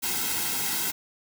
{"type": "noise with comb filter", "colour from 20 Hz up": "white", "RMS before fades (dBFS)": -28, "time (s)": [0.02, 0.92], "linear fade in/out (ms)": 20, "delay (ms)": 1.7, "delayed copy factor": -0.9, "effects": []}